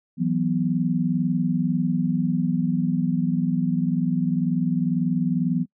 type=chord; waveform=sine; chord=E suspended second; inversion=none; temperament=equal; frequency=164.81 / 185 / 246.9 Hz; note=E3 / F#3 / B3; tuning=0 / 0 / 0 cents; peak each=-24 dBFS; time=0.17-5.66 s; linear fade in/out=50 ms; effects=noise-tail reverb RT60 0.1 s tail -24 dB re dry